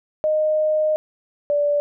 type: tone pair in turn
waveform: sine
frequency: 617 / 582.4 Hz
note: D#5 / D5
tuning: -15 / -15 cents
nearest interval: minor second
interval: 100 cents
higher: first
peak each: -16 dBFS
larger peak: neither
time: 0.24-0.96 / 1.5-1.8 s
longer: first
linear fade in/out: 0 ms
effects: none